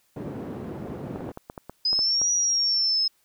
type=band-pass noise; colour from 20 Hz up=white; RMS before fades=-35 dBFS; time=0.16-1.32 s; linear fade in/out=5 ms; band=110 to 330 Hz; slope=12 dB/octave
type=clicks; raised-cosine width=1 ms; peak=-22 dBFS; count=10; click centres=1.16 / 1.207 / 1.29 / 1.374 / 1.499 / 1.578 / 1.696 / 1.93 / 1.991 / 2.216 s
type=exponential two-way sweep; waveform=sine; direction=up then down; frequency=4986 to 5820 to 5150 Hz; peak=-20 dBFS; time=1.85-3.08 s; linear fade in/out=5 ms; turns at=2.31 s
effects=white hiss -66 dBFS RMS until 3.24 s